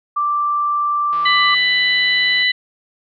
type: tone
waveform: sine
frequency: 1174.7 Hz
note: D6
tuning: in tune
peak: -15 dBFS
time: 0.16-1.55 s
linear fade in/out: 10 ms
type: click train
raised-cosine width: 0.3 ms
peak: -22 dBFS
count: 214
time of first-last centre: 1.13-2.429 s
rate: 164 Hz
type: harmonic tone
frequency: 995 Hz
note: B5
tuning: 13 cents sharp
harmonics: 2 / 3 / 4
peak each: -15 / -20 / -19 dBFS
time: 1.25-2.52 s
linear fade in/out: 10 ms
effects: none